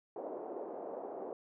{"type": "band-pass noise", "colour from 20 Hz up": "pink", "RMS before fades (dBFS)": -43, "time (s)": [0.16, 1.33], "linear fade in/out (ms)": 2, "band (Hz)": [360, 720], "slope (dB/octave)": 24, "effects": []}